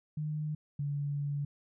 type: tone pair in turn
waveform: sine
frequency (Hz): 152.1 / 143.56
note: D#3 / D3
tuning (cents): -39 / -39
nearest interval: minor second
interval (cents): 100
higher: first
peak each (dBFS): -32 / -31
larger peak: second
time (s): 0.17-0.55 / 0.79-1.45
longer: second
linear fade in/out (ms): 5
effects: none